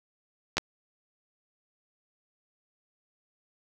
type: clicks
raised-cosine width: 0.2 ms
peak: -9 / -9 dBFS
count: 2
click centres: 0.57 / 0.581 s
effects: none